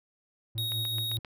triangle tone with tremolo, 112 Hz, A2, 31 cents sharp, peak -29 dBFS, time 0.55-1.19 s, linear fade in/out 5 ms, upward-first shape triangle, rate 5.2 Hz, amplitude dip 70%
square tone, 3761 Hz, A#7, 15 cents sharp, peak -31 dBFS, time 0.58-1.17 s, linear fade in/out 0 ms
click train, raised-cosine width 0.3 ms, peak -26 dBFS, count 5, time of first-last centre 0.72-1.248 s, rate 7.58 Hz
effects none

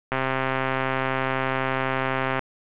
click train, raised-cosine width 0.5 ms, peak -9 dBFS, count 301, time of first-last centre 0.12-2.393 s, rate 132 Hz, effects resampled to 8000 Hz + 7-bit

